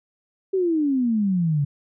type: exponential sweep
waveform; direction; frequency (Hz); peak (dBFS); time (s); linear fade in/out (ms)
sine; down; 392 to 138.7; -18; 0.53-1.65; 10
effects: none